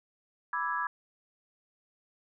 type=chord; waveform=sine; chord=E dominant seventh; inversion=second; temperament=equal; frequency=987.8 / 1174.7 / 1318.5 / 1661.2 Hz; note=B5 / D6 / E6 / G#6; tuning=0 / 0 / 0 / 0 cents; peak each=-34 / -35 / -37 / -34 dBFS; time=0.53-0.87 s; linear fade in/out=2 ms; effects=none